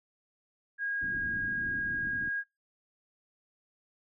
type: tone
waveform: sine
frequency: 1635 Hz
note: G#6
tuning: 28 cents flat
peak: -30 dBFS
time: 0.78-2.44 s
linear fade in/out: 50 ms
type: low-pass noise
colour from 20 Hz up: white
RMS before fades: -44 dBFS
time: 1.01-2.29 s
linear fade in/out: 10 ms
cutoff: 320 Hz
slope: 48 dB/octave
effects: noise-tail reverb RT60 0.2 s tail -20 dB re dry